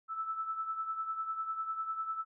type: tone with tremolo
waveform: sine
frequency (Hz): 1315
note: E6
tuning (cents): -5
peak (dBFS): -31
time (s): 0.08-2.25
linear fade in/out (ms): 50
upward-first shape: triangle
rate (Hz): 10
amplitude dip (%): 70
effects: none